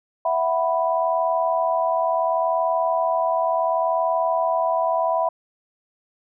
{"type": "chord", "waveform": "sine", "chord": "E suspended second", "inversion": "none", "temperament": "equal", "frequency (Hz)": [659.3, 740, 987.8], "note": ["E5", "F#5", "B5"], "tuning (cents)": [0, 0, 0], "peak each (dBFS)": [-21, -25, -23], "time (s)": [0.25, 5.29], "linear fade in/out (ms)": 5, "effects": []}